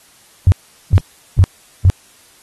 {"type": "tone bursts", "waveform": "sine", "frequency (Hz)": 93, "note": "F#2", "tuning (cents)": 9, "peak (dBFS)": -4, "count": 4, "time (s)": [0.47, 1.9], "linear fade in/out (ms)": 0, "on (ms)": 50, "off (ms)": 410, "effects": ["white hiss -48 dBFS RMS until 2.42 s", "AAC 32 kbps"]}